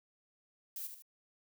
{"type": "noise with echo", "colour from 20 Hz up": "violet", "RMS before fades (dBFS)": -42, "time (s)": [0.76, 0.87], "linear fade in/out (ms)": 2, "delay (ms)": 76, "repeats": 2, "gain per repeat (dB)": -7, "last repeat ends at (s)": 1.022, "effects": []}